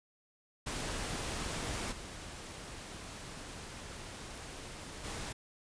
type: noise with level steps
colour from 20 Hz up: pink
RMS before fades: -38 / -46 / -41 dBFS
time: 0.66-5.33 s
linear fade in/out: 10 ms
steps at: 1.91 / 5.03 s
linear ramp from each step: 20 ms
effects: resampled to 22050 Hz